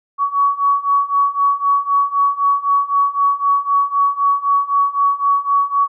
sine beating tone pair, 1124 / 1127.9 Hz, C#6 / C#6, +24 / +30 cents, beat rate 3.9 Hz, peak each -17 / -15 dBFS, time 0.18-5.88 s, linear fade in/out 50 ms, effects none

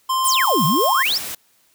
square tone with pitch glide, 1046.5 to 1063.6 Hz, C6 to C6, 0 to +28 cents, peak -18 dBFS, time 0.09-1.03 s, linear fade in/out 10 ms, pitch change +28 cents, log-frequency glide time 0.22-0.8 s
violet noise with tremolo, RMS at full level -26 dBFS, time 0.24-1.13 s, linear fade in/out 2 ms, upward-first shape triangle, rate 5.4 Hz, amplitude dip 35%
sine exponential two-way sweep, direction down then up, 10800 to 140 to 5720 Hz, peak -17 dBFS, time 0.25-1.18 s, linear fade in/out 5 ms, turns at 0.65 s
white noise, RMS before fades -29 dBFS, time 1.05-1.35 s, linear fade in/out 5 ms
effects white hiss -59 dBFS RMS until 1.74 s + high-pass 60 Hz 12 dB/octave

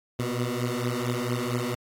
15% pulse beating tone pair, 120 / 124.4 Hz, B2 / B2, -49 / +13 cents, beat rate 4.4 Hz, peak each -23 dBFS, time 0.19-1.75 s, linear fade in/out 5 ms, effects AAC 48 kbps

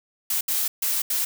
blue noise bursts at uneven times, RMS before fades -24 dBFS, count 4, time 0.3-0.41 / 0.48-0.68 / 0.82-1.02 / 1.1-1.25 s, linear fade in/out 5 ms, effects none

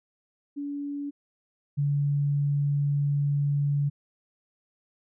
sine tone pair in turn, 285.8 / 143.31 Hz, D4 / D3, -47 / -42 cents, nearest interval octave, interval 1195 cents, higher first, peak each -30 / -22 dBFS, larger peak second, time 0.56-1.11 / 1.77-3.9 s, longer second, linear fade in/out 20 ms, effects none

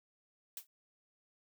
blue noise with exponential decay, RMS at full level -39 dBFS, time 0.57-0.67 s, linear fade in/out 2 ms, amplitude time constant 21 ms, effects none

